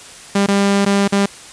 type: tone with dropouts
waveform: sawtooth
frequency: 199.4 Hz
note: G3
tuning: 30 cents sharp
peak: -8 dBFS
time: 0.35-1.26 s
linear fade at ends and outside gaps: 5 ms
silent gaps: 0.464-0.483 / 0.851-0.861 / 1.078-1.123 s
effects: white hiss -37 dBFS RMS until 1.52 s + resampled to 22050 Hz